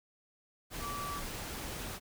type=tone in noise; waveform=sine; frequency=1156 Hz; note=D6; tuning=28 cents flat; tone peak=-38 dBFS; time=0.8-1.22 s; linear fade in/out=50 ms; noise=pink; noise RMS=-41 dBFS; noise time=0.7-2 s; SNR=0 dB; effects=none